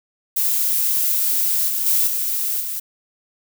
violet noise with level steps, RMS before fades -19 / -22 / -17 / -22 / -26 dBFS, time 0.36-2.8 s, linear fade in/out 10 ms, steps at 1.68 / 1.86 / 2.07 / 2.6 s, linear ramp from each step 5 ms, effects none

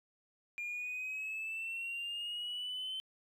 triangle exponential sweep, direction up, 2401 to 3084 Hz, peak -35 dBFS, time 0.58-3 s, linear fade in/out 0 ms, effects tanh soft clip ceiling -33 dBFS

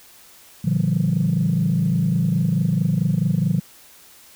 sine chord, G minor seventh, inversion first, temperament equal with one note detuned, 116.54 / 146.83 / 171.22 / 196 Hz, Bb2 / D3 / F3 / G3, 0 / 0 / -34 / 0 cents, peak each -24 / -21 / -19 / -24 dBFS, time 0.64-3.6 s, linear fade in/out 10 ms, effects tanh soft clip ceiling -10 dBFS + white hiss -48 dBFS RMS until 4.35 s

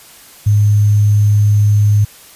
sine tone with sample-and-hold, 104.1 Hz, G#2, 5 cents sharp, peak -7 dBFS, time 0.46-2.05 s, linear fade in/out 10 ms, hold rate 6300 Hz, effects white hiss -40 dBFS RMS until 2.35 s + resampled to 32000 Hz

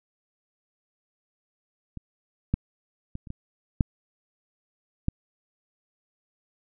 clicks, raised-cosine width 5 ms, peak -24 / -10 / -22 / -30 / -22 / -7 / -11 dBFS, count 7, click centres 1.973 / 2.54 / 3.154 / 3.272 / 3.304 / 3.808 / 5.084 s, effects none

